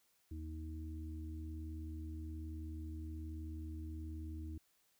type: harmonic tone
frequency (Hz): 78.8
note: D#2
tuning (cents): +23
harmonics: 1 / 3 / 4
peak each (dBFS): -43 / -56 / -50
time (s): 0.31-4.58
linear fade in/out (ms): 5
effects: white hiss -75 dBFS RMS until 4.99 s